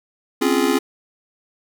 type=chord; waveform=square; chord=Db major seventh; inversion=third; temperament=just; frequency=259.9 / 277.2 / 346.5 / 415.8 Hz; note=C4 / Db4 / F4 / Ab4; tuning=-11 / 0 / -14 / +2 cents; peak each=-22 dBFS; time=0.41-0.79 s; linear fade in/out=10 ms; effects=none